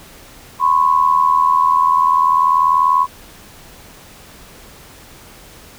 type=tone pair together; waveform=sine; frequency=1006.7 / 1087 Hz; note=B5 / C#6; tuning=+33 / -34 cents; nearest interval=minor second; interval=133 cents; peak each=-13 dBFS; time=0.59-3.07 s; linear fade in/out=50 ms; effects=pink hiss -41 dBFS RMS until 5.78 s